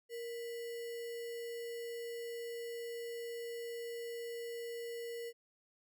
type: tone with sample-and-hold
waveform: sine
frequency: 467.8 Hz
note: A#4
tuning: 6 cents sharp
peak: -40 dBFS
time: 0.09-5.33 s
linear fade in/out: 50 ms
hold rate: 2450 Hz
effects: none